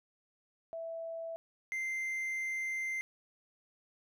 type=tone pair in turn; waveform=sine / triangle; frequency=659.3 / 2085 Hz; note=E5 / C7; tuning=0 / -7 cents; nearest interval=octave + minor sixth; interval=1993 cents; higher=second; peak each=-38 / -32 dBFS; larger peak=second; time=0.73-1.36 / 1.72-3.01 s; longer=second; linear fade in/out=0 ms; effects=none